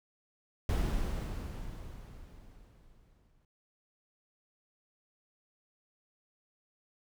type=noise with exponential decay; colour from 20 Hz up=brown; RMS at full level=-28 dBFS; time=0.69-3.45 s; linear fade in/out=2 ms; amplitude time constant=600 ms; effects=none